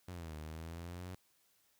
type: exponential two-way sweep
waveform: sawtooth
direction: down then up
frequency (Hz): 92.5 to 76.2 to 92.5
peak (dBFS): -40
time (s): 0.08-1.15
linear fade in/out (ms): 5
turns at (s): 0.36
effects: white hiss -73 dBFS RMS until 1.79 s